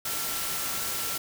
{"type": "tone in noise", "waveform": "sine", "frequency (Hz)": 1355, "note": "E6", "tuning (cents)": 47, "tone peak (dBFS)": -42, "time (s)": [0.05, 1.18], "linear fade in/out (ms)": 5, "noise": "white", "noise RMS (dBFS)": -31, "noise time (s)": [0.05, 1.18], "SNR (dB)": -14, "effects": []}